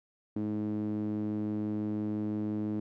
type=tone with band-pass filter; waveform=sawtooth; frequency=105.9 Hz; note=G#2; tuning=34 cents sharp; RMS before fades=-33 dBFS; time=0.36-2.8 s; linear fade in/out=5 ms; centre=270 Hz; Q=5.5; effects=none